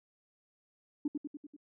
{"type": "tone with echo", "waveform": "sine", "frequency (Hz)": 293.7, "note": "D4", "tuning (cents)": 0, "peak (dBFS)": -28, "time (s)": [1.05, 1.08], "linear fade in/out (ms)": 5, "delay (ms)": 97, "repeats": 5, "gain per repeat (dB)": -4, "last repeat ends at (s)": 1.565, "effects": ["tanh soft clip ceiling -24 dBFS"]}